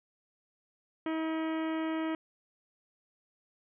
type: harmonic tone with a mistuned harmonic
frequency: 319.8 Hz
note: D#4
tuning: 48 cents sharp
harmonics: 1 / 2 / 3 / 4 / 5 / 6 / 7 / 8 / 9 / 10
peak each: -31 / -40 / -43 / -44 / -49 / -47 / -50 / -54 / -54 / -54 dBFS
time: 1.06-2.15 s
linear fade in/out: 2 ms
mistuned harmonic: 8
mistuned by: -47 cents
effects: none